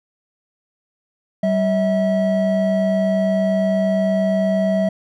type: tone pair together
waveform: triangle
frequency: 192.8 / 647.1 Hz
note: G3 / E5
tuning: -28 / -32 cents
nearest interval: octave + major sixth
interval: 2096 cents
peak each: -16 dBFS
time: 1.43-4.89 s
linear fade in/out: 5 ms
effects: none